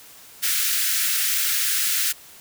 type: high-pass noise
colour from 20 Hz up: white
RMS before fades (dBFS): -22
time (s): 0.42-2.13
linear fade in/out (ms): 20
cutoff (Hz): 1400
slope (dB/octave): 48
effects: white hiss -46 dBFS RMS until 2.4 s